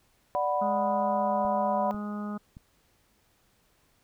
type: chord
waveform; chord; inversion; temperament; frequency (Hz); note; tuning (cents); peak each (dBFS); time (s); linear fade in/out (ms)
sine; B minor; first; equal; 587.3 / 740 / 987.8; D5 / F#5 / B5; 0 / 0 / 0; -29; 0.35-1.91; 0
type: harmonic tone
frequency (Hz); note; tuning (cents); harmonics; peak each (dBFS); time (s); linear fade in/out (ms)
207.7; G#3; 0; 1 / 2 / 3 / 4 / 5 / 6 / 7; -32 / -46 / -45 / -47 / -51 / -42 / -52; 0.61-2.38; 10
type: clicks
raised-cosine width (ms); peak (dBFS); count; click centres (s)
5; -33; 3; 1.451 / 1.946 / 2.569
effects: pink hiss -67 dBFS RMS until 4.03 s